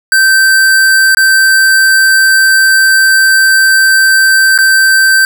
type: tone with dropouts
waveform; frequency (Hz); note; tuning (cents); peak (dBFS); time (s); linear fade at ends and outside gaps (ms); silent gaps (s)
square; 1555; G6; -14; -5; 0.12-5.25; 1; 1.148-1.17 / 4.578-4.587
effects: none